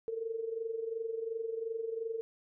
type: tone with amplitude modulation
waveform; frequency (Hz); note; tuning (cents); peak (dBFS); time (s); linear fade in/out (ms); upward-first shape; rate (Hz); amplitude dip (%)
sine; 452.5; A4; +48; -31; 0.08-2.21; 0; sine; 22.8; 70
effects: none